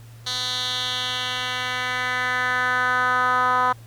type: tone with band-pass filter sweep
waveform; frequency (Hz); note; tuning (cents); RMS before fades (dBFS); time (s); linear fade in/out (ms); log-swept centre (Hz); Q
10% pulse; 251.3; B3; +30; -23; 0.26-3.73; 10; 4300 to 1100; 2.8
effects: added 115 Hz sine -41 dBFS peak until 3.86 s + pink hiss -52 dBFS RMS until 3.86 s